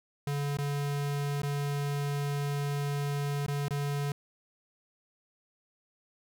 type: tone with dropouts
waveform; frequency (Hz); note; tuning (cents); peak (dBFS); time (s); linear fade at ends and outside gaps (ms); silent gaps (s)
square; 143.1; D3; -45; -30; 0.27-4.12; 2; 0.571-0.586 / 1.419-1.432 / 3.464-3.481 / 3.683-3.707
effects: none